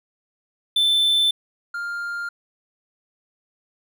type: tone pair in turn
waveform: triangle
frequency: 3532 / 1400.9 Hz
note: A7 / F6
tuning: +6 / +5 cents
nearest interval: octave + major third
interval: 1601 cents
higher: first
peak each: -14 / -24 dBFS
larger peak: first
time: 0.76-1.31 / 1.74-2.29 s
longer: neither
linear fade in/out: 5 ms
effects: none